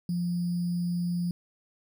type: tone with sample-and-hold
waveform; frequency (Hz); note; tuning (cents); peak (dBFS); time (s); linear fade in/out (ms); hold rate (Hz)
sine; 174.7; F3; +1; -26; 0.09-1.31; 2; 4900
effects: none